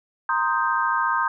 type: chord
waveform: sine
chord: C minor seventh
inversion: third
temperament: equal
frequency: 932.3 / 1046.5 / 1244.5 / 1568 Hz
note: Bb5 / C6 / Eb6 / G6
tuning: 0 / 0 / 0 / 0 cents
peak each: -25 dBFS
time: 0.29-1.28 s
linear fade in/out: 2 ms
effects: none